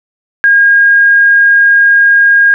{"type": "tone", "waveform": "sine", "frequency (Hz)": 1625, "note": "G#6", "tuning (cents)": -38, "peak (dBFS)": -3, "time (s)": [0.44, 2.54], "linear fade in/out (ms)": 0, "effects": []}